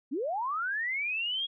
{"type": "linear sweep", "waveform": "sine", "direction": "up", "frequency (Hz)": [233.1, 3322], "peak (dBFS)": -29, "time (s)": [0.11, 1.47], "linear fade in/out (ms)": 20, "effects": []}